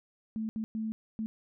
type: tone bursts at uneven times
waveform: sine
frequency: 220 Hz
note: A3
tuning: in tune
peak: -31 dBFS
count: 4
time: 0.36-0.49 / 0.56-0.64 / 0.75-0.92 / 1.19-1.26 s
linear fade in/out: 0 ms
effects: none